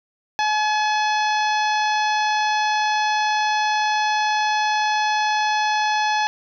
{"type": "harmonic tone", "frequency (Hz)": 851, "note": "G#5", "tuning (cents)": 42, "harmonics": [1, 2, 3, 4, 5, 6, 7], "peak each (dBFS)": [-19, -25, -29, -31, -33, -35, -36], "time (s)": [0.39, 6.27], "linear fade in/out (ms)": 0, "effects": []}